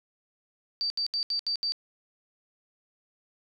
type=tone bursts; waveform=sine; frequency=4638 Hz; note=D8; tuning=22 cents flat; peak=-26 dBFS; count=6; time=0.81-1.721 s; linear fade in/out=0 ms; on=91 ms; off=73 ms; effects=none